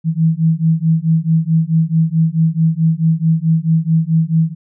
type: beating tone pair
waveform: sine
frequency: 159.7 / 164.3 Hz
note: D#3 / E3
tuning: +45 / -5 cents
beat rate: 4.6 Hz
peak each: -14 dBFS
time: 0.04-4.55 s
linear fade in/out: 50 ms
effects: none